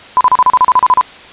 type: tone bursts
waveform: sine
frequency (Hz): 1005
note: B5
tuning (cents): +30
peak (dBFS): -4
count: 12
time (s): 0.17-1.011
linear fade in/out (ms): 0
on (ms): 38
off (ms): 35
effects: white hiss -34 dBFS RMS until 1.32 s + resampled to 8000 Hz